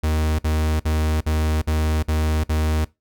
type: tone bursts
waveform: 45% pulse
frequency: 77.8 Hz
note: D#2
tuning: in tune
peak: -18 dBFS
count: 7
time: 0.03-2.85 s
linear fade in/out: 10 ms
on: 360 ms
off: 50 ms
effects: noise-tail reverb RT60 0.2 s tail -20 dB re dry